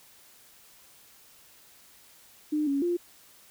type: tone with pitch steps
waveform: sine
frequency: 302 / 279 / 348.9 Hz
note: D4 / C#4 / F4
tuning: +48 / +11 / -2 cents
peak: -24 dBFS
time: 2.52-2.97 s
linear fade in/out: 10 ms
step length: 150 ms
effects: white hiss -56 dBFS RMS until 3.5 s